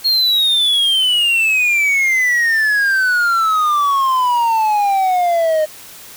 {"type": "exponential sweep", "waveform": "triangle", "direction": "down", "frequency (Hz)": [4296, 611], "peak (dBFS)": -10, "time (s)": [0.04, 5.66], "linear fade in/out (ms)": 20, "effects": ["white hiss -37 dBFS RMS until 6.16 s"]}